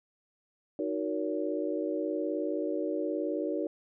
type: chord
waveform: sine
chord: D# minor seventh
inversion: none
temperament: equal with one note detuned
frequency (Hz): 311.1 / 370 / 466.2 / 567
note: D#4 / F#4 / A#4 / C#5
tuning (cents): 0 / 0 / 0 / +39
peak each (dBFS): -33 / -35 / -36 / -35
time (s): 0.79-3.67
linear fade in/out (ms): 2
effects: none